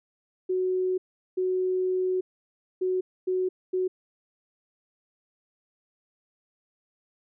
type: tone bursts at uneven times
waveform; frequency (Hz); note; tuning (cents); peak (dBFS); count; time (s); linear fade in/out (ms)
sine; 370; F#4; 0; -23; 5; 0.49-0.98 / 1.37-2.21 / 2.81-3.01 / 3.27-3.49 / 3.73-3.88; 10
effects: none